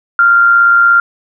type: tone with amplitude modulation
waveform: sine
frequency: 1390 Hz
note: F6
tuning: 9 cents flat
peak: -3 dBFS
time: 0.19-1 s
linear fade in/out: 2 ms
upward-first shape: sine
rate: 117 Hz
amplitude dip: 35%
effects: none